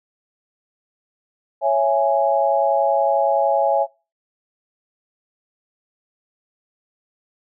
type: chord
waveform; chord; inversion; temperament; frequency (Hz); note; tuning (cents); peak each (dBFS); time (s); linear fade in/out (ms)
sine; C# minor; none; just; 554.4 / 665.2 / 831.5; C#5 / E5 / G#5; 0 / +16 / +2; -19; 1.61-3.87; 50
effects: noise-tail reverb RT60 0.3 s tail -23 dB re dry